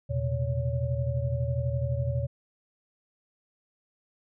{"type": "tone cluster", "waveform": "sine", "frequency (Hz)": [81.5, 120.2, 132.2, 563], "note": ["E2", "B2", "C3", "C#5"], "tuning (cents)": [-19, -46, 18, 27], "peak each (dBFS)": [-32, -28, -33, -35], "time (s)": [0.09, 2.27], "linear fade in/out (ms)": 20, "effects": []}